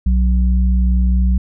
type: tone pair together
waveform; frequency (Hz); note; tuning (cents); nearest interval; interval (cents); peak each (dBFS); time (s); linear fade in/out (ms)
sine; 61.4 / 185.86; B1 / F#3; -9 / +8; octave + perfect fifth; 1917; -11 / -20; 0.06-1.38; 5
effects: none